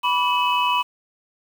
sine tone cluster, 985 / 1150 / 2568 / 2975 Hz, B5 / D6 / E7 / F#7, -5 / -37 / -46 / +9 cents, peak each -19 / -25 / -25 / -25 dBFS, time 0.03-0.83 s, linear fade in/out 20 ms, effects tanh soft clip ceiling -8 dBFS + 7-bit

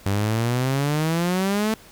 sawtooth exponential sweep, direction up, 97 to 222.7 Hz, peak -16 dBFS, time 0.06-1.74 s, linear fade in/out 0 ms, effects pink hiss -48 dBFS RMS until 1.91 s

